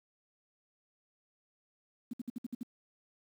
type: tone bursts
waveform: sine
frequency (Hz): 240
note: B3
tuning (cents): -49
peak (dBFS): -34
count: 7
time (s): 2.11-2.631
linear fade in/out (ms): 5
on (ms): 23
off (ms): 60
effects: high-pass 150 Hz 12 dB/octave + 10-bit